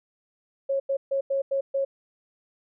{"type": "tone bursts at uneven times", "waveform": "sine", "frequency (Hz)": 547, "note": "C#5", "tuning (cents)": -23, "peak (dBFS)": -22, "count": 6, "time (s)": [[0.69, 0.8], [0.89, 0.97], [1.11, 1.21], [1.3, 1.42], [1.51, 1.61], [1.74, 1.85]], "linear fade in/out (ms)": 10, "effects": []}